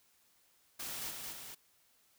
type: noise with echo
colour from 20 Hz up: white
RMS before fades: -42 dBFS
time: 0.79-1.11 s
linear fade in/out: 10 ms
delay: 220 ms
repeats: 2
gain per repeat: -3 dB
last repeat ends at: 1.55 s
effects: white hiss -70 dBFS RMS until 2.18 s